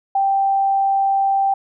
sine tone, 784 Hz, G5, in tune, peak -14 dBFS, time 0.15-1.54 s, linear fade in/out 5 ms, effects none

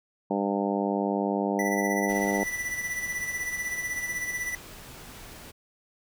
harmonic tone, 100 Hz, G2, 35 cents sharp, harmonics 2 / 3 / 4 / 5 / 6 / 7 / 8 / 9, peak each -29 / -31 / -32 / -33 / -34 / -34 / -35 / -36 dBFS, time 0.3-2.44 s, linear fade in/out 10 ms
square tone with tremolo, 1975.5 Hz, B6, in tune, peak -28 dBFS, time 1.59-4.55 s, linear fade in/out 2 ms, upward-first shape sine, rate 16 Hz, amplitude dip 55%
pink noise, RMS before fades -45 dBFS, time 2.08-5.52 s, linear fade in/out 20 ms
effects none

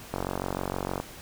click train, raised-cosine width 1 ms, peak -15 dBFS, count 41, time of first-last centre 0.14-1 s, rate 46.5 Hz, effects pink hiss -45 dBFS RMS until 1.21 s

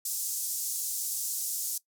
pink band-pass noise, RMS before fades -33 dBFS, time 0.05-1.78 s, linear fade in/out 5 ms, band 6300 to 16000 Hz, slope 24 dB/octave, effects noise-tail reverb RT60 0.1 s tail -19 dB re dry

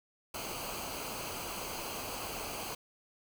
pink noise with comb filter, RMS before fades -40 dBFS, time 0.34-2.75 s, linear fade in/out 5 ms, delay 0.55 ms, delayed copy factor -0.65, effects none

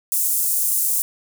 pink high-pass noise, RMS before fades -20 dBFS, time 0.12-1.02 s, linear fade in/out 0 ms, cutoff 8400 Hz, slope 24 dB/octave, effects none

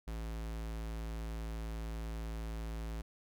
square tone, 55.3 Hz, A1, 9 cents sharp, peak -39 dBFS, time 0.07-3.02 s, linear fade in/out 10 ms, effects none

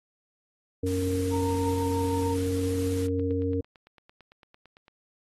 harmonic tone, 92.5 Hz, F#2, in tune, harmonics 1 / 3 / 5, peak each -29 / -29 / -29 dBFS, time 0.83-3.61 s, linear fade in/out 5 ms
white noise, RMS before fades -42 dBFS, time 0.86-3.07 s, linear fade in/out 10 ms
sine tone with tremolo, 922 Hz, A#5, 19 cents flat, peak -30 dBFS, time 1.3-2.37 s, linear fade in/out 50 ms, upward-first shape triangle, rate 6.2 Hz, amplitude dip 50%
click train, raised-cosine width 0.3 ms, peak -36 dBFS, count 27, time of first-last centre 1.96-4.881 s, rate 8.9 Hz
effects AAC 32 kbps

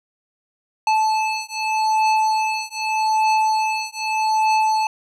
square beating tone pair, 871 / 871.82 Hz, A5 / A5, -18 / -16 cents, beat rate 0.82 Hz, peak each -21 dBFS, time 0.87-4.87 s, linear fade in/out 2 ms, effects low-pass 6000 Hz 12 dB/octave

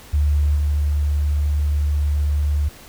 sine tone with level steps, 73.42 Hz, D2, in tune, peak -14 / -16 dBFS, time 0.13-2.69 s, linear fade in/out 10 ms, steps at 0.55 s, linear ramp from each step 20 ms, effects pink hiss -43 dBFS RMS until 2.88 s

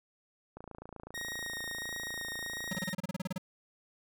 click train, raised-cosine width 1 ms, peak -31 dBFS, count 64, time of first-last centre 0.57-2.82 s, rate 28 Hz
sawtooth tone with vibrato, 1868 Hz, A#6, 3 cents sharp, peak -34 dBFS, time 1.14-2.94 s, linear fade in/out 10 ms, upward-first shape sine, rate 1.5 Hz, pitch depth 10 cents each way
square tone bursts, 185 Hz, F#3, in tune, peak -33 dBFS, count 13, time 2.71-3.381 s, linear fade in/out 5 ms, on 23 ms, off 31 ms
effects none

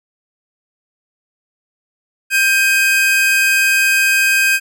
45% pulse tone pair together, 1585.1 / 2519 Hz, G6 / D#7, +19 / +21 cents, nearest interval minor sixth, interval 802 cents, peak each -14 dBFS, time 2.3-4.6 s, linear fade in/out 50 ms, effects none

